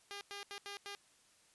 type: tone bursts at uneven times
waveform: 5% pulse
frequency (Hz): 403.5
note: G#4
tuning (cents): -50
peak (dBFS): -33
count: 5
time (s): 0.11-0.21 / 0.31-0.43 / 0.51-0.58 / 0.66-0.77 / 0.86-0.95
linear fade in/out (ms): 0
effects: white hiss -68 dBFS RMS until 1.54 s + resampled to 24000 Hz